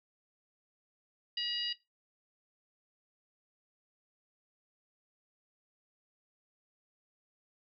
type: harmonic tone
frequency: 960 Hz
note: B5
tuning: 49 cents flat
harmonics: 2 / 3 / 4 / 5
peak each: -45 / -34 / -41 / -37 dBFS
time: 1.37-1.73 s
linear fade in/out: 5 ms
effects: noise-tail reverb RT60 0.2 s tail -18 dB re dry